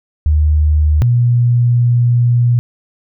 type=tone pair in turn; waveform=sine; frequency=76 / 120.64 Hz; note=D#2 / B2; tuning=-40 / -40 cents; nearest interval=minor sixth; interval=800 cents; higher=second; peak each=-8 dBFS; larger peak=neither; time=0.26-1.02 / 1.02-2.59 s; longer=second; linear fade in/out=0 ms; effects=none